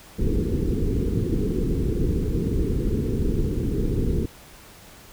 pink low-pass noise, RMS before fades -23 dBFS, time 0.18-4.26 s, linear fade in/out 10 ms, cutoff 470 Hz, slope 96 dB/octave, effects pink hiss -47 dBFS RMS until 5.12 s

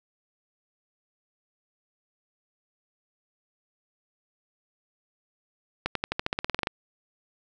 accelerating click train, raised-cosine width 0.3 ms, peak -10 dBFS, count 14, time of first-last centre 5.86-6.671 s, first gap 93 ms, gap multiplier 0.93, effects none

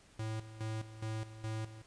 square tone with tremolo, 110 Hz, A2, in tune, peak -37 dBFS, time 0.19-1.82 s, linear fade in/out 5 ms, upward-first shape square, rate 2.4 Hz, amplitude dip 75%, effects pink hiss -63 dBFS RMS until 1.86 s + resampled to 22050 Hz

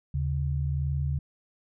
sine tone pair together, 76.8 / 138.59 Hz, D#2 / C#3, -22 / 0 cents, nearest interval minor seventh, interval 1022 cents, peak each -28 dBFS, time 0.14-1.19 s, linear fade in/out 5 ms, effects none

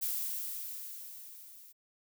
violet noise with level ramp, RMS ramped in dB -33 to -55 dBFS, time 0.01-1.73 s, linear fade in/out 20 ms, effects none

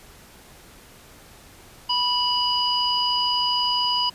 harmonic tone, 983 Hz, B5, 8 cents flat, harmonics 1 / 3 / 5, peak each -24 / -24 / -24 dBFS, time 1.89-4.1 s, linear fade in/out 10 ms, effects pink hiss -48 dBFS RMS until 4.14 s + resampled to 32000 Hz

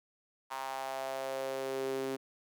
sawtooth tone with high-pass filter sweep, 133.8 Hz, C3, 39 cents sharp, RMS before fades -37 dBFS, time 0.5-2.17 s, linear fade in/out 20 ms, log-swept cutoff 940 to 330 Hz, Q 4.1, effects none

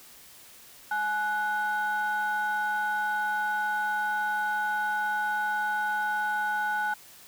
sine tone pair together, 843.7 / 1480 Hz, G#5 / F#6, +27 / 0 cents, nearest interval minor seventh, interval 973 cents, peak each -27 dBFS, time 0.91-6.94 s, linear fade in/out 5 ms, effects tanh soft clip ceiling -21 dBFS + white hiss -51 dBFS RMS until 7.27 s

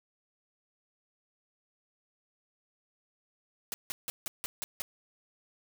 white noise bursts, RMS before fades -36 dBFS, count 7, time 3.72-4.82 s, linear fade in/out 0 ms, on 20 ms, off 160 ms, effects none

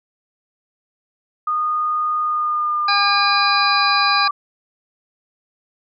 sine tone with pitch glide, 1229 to 1164.7 Hz, D#6 to D6, -22 to -15 cents, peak -17 dBFS, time 1.47-4.31 s, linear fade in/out 5 ms, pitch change -93 cents, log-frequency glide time 2.22-3.82 s
harmonic tone, 810 Hz, G#5, 43 cents flat, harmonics 1 / 2 / 3 / 5 / 6, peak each -22 / -22 / -22 / -22 / -22 dBFS, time 2.88-4.28 s, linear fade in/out 5 ms
effects none

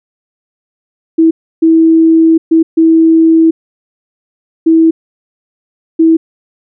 sine tone bursts at uneven times, 325 Hz, E4, 24 cents flat, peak -3 dBFS, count 6, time 1.18-1.31 / 1.62-2.38 / 2.51-2.63 / 2.77-3.51 / 4.66-4.91 / 5.99-6.17 s, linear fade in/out 10 ms, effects none

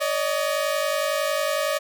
sawtooth tone pair together, 568.1 / 619 Hz, C#5 / D#5, +42 / -9 cents, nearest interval minor second, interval 149 cents, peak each -21 dBFS, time 0-1.79 s, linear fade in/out 20 ms, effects none

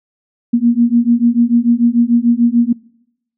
sine beating tone pair, 233.3 / 240.1 Hz, A#3 / B3, +2 / -49 cents, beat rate 6.8 Hz, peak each -12 dBFS, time 0.53-2.73 s, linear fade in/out 10 ms, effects noise-tail reverb RT60 0.8 s tail -24 dB re dry

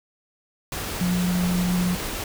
sine tone in noise, 179 Hz, F3, 43 cents sharp, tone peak -20 dBFS, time 1.01-1.95 s, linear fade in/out 2 ms, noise pink, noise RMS -30 dBFS, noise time 0.72-2.24 s, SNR +7 dB, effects none

